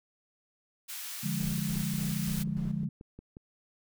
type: high-pass noise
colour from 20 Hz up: white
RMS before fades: -40 dBFS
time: 0.88-2.44 s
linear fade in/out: 20 ms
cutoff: 1300 Hz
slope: 12 dB/octave
type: chord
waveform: sine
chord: D diminished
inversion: none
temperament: equal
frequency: 146.83 / 174.61 / 207.7 Hz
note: D3 / F3 / Ab3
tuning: 0 / 0 / 0 cents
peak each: -34 dBFS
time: 1.23-2.89 s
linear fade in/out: 10 ms
type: noise with tremolo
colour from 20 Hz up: brown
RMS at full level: -43 dBFS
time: 1.39-2.85 s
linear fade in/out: 5 ms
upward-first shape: square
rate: 3.4 Hz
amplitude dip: 70%
type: click train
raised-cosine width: 3 ms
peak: -33 dBFS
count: 11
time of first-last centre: 1.58-3.369 s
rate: 5.59 Hz
effects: none